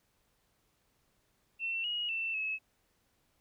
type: tone with pitch steps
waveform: sine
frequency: 2698 / 2891 / 2676 / 2585 Hz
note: E7 / F#7 / E7 / E7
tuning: +40 / -41 / +25 / -34 cents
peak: -32 dBFS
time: 1.59-2.59 s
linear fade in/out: 50 ms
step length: 250 ms
effects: pink hiss -74 dBFS RMS until 3.4 s